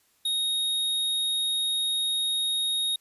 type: tone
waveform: square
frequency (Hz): 3740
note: A#7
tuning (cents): +5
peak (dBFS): -25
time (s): 0.25-2.96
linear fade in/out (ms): 5
effects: white hiss -66 dBFS RMS until 3 s + resampled to 32000 Hz